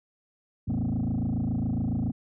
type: tone with frequency modulation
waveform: sine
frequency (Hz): 171.7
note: F3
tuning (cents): -29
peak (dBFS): -22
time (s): 0.67-2.12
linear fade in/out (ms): 20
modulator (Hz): 27.2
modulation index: 3.4
effects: tanh soft clip ceiling -24 dBFS